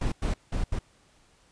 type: noise bursts at uneven times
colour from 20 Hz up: brown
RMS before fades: -27 dBFS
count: 4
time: 0.01-0.12 / 0.22-0.34 / 0.52-0.64 / 0.72-0.79 s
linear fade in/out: 5 ms
effects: pink hiss -62 dBFS RMS until 1.51 s + resampled to 22050 Hz